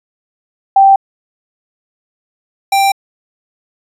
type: tone pair in turn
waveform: sine / square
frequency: 782 / 786.4 Hz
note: G5 / G5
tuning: -4 / +5 cents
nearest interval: unison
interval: 9 cents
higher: second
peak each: -3 / -9 dBFS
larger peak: first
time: 0.76-0.96 / 2.72-2.92 s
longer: neither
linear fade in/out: 5 ms
effects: resampled to 32000 Hz